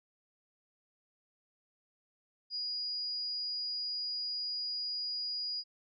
sine tone, 4889 Hz, D#8, 31 cents flat, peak -34 dBFS, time 2.5-5.64 s, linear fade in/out 50 ms, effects none

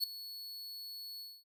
45% pulse tone with ADSR envelope, 4400 Hz, C#8, 14 cents flat, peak -27 dBFS, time 0-1.44 s, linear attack 36 ms, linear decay 6 ms, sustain -16 dB, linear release 240 ms, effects none

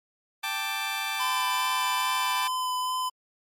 15% pulse chord, G suspended second, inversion none, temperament just, 784 / 882 / 1176 Hz, G5 / A5 / D6, 0 / +4 / +2 cents, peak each -28 / -27 / -27 dBFS, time 0.43-2.48 s, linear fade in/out 10 ms
square tone with vibrato, 1013 Hz, B5, 44 cents sharp, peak -27 dBFS, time 1.19-3.1 s, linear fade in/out 20 ms, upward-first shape sine, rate 2.4 Hz, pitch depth 11 cents each way
effects MP3 64 kbps

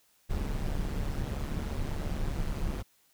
brown noise with amplitude modulation, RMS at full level -29 dBFS, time 0.29-2.83 s, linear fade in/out 20 ms, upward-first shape sine, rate 143 Hz, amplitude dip 65%, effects white hiss -67 dBFS RMS until 3.13 s

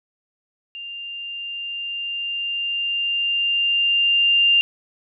sine tone with level ramp, 2794 Hz, F7, in tune, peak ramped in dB -31 to -12 dBFS, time 0.75-4.61 s, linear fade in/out 0 ms, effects none

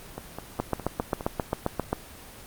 two click trains, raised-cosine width 1 ms, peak -10 / -20 dBFS, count 11 / 6, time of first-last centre 0.6-1.93 / 0.18-1.209 s, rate 7.52 / 4.86 Hz, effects pink hiss -45 dBFS RMS until 2.46 s + Opus 24 kbps

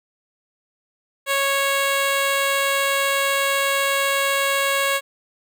10% pulse tone, 552 Hz, C#5, 7 cents flat, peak -10 dBFS, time 1.26-5.01 s, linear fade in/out 50 ms, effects none

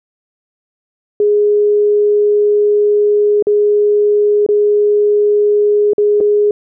sine tone with dropouts, 415.3 Hz, G#4, in tune, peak -8 dBFS, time 1.2-6.51 s, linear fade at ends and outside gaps 2 ms, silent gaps 3.425-3.469 / 4.464-4.488 / 5.934-5.981 / 6.204-6.209 s, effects none

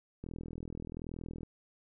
click train, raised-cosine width 3 ms, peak -29 dBFS, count 50, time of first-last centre 0.24-1.432 s, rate 41.1 Hz, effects none

